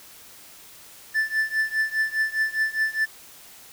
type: tone with tremolo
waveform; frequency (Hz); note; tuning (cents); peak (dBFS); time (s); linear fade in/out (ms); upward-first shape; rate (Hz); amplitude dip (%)
triangle; 1760; A6; 0; -16; 1.14-3.06; 20; triangle; 4.9; 95
effects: white hiss -47 dBFS RMS until 3.72 s